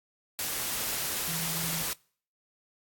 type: tone in noise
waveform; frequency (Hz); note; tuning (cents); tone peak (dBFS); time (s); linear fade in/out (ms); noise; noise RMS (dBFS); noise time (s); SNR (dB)
sine; 164.7; E3; -1; -38; 1.28-1.82; 0; white; -32; 0.39-1.93; -9
effects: noise-tail reverb RT60 0.5 s tail -26 dB re dry + AAC 64 kbps